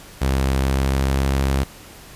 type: tone with pitch glide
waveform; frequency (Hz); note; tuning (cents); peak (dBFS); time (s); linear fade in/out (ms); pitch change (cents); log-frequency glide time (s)
sawtooth; 66.7 to 67.59; C2 to C#2; +34 to -43; -13; 0.21-1.64; 10; +23; 0.58-1.27
effects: pink hiss -42 dBFS RMS until 2.15 s + resampled to 32000 Hz